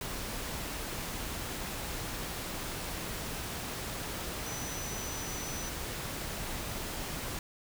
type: tone in noise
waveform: sine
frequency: 5970 Hz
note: F#8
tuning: 15 cents sharp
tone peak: -42 dBFS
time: 4.46-5.69 s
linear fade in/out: 2 ms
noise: pink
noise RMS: -38 dBFS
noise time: 0.01-7.39 s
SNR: -7 dB
effects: none